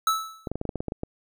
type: tone with exponential decay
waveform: square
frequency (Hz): 1309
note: E6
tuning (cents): -13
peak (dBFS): -18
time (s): 0.07-0.48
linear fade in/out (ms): 2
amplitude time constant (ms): 87
type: clicks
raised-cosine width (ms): 2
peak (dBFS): -16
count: 11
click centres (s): 0.472 / 0.516 / 0.556 / 0.614 / 0.653 / 0.692 / 0.757 / 0.805 / 0.883 / 0.921 / 1.034
effects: none